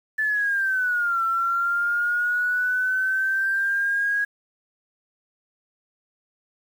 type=linear two-way sweep; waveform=sine; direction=down then up; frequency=1752 to 1343 to 1652 Hz; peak=-20 dBFS; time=0.18-4.25 s; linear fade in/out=10 ms; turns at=1.23 s; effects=8-bit